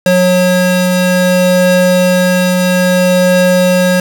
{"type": "tone pair together", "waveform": "square", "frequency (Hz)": [181.6, 544.2], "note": ["F#3", "C#5"], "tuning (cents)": [-32, -32], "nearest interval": "octave + perfect fifth", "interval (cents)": 1900, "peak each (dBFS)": -11, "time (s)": [0.06, 4], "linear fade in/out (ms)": 2, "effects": []}